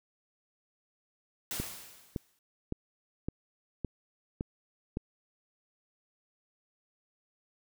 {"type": "noise with exponential decay", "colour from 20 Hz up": "white", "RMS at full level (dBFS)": -35, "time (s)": [1.51, 2.39], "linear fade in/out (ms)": 1, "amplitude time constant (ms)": 190}
{"type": "click train", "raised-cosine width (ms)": 3, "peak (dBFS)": -20, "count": 7, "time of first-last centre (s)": [1.6, 4.971], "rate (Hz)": 1.78}
{"effects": []}